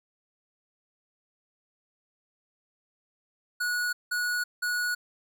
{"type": "tone bursts", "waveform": "square", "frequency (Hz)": 1461, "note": "F#6", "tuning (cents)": -22, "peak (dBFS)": -27, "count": 3, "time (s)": [3.6, 4.95], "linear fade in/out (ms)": 10, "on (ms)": 330, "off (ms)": 180, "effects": []}